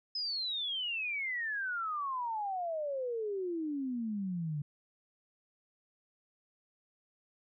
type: exponential sweep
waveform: sine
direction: down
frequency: 5130 to 142.6 Hz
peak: -33 dBFS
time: 0.15-4.62 s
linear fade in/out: 5 ms
effects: none